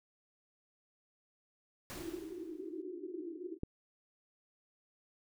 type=noise with exponential decay; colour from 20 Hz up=pink; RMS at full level=-44 dBFS; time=1.9-2.82 s; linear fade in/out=0 ms; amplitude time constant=200 ms
type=band-pass noise; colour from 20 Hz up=pink; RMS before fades=-44 dBFS; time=1.94-3.59 s; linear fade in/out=50 ms; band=310 to 380 Hz; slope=96 dB/octave
type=click; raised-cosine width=3 ms; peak=-24 dBFS; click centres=3.634 s
effects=none